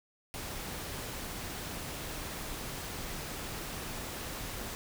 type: noise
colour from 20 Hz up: pink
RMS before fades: -40 dBFS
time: 0.34-4.75 s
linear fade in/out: 0 ms
effects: none